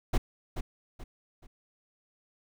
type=noise with echo; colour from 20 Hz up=brown; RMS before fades=-22 dBFS; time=0.13-0.18 s; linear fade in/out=10 ms; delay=430 ms; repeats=3; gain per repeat=-9 dB; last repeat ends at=1.47 s; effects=none